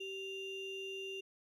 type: ring-modulated tone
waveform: triangle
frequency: 1587 Hz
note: G6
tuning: 21 cents sharp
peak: -36 dBFS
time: 0-1.21 s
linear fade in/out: 10 ms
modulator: 1200 Hz
effects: none